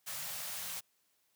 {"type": "band-stop noise", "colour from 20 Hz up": "white", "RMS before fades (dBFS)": -41, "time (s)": [0.06, 0.81], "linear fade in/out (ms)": 20, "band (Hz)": [210, 520], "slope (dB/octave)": 48, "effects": ["white hiss -75 dBFS RMS until 1.35 s", "high-pass 100 Hz 12 dB/octave"]}